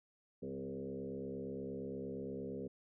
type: tone with frequency modulation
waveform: sine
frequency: 329.6 Hz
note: E4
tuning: in tune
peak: -40 dBFS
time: 0.42-2.68 s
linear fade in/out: 10 ms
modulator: 68.6 Hz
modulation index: 2.6
effects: none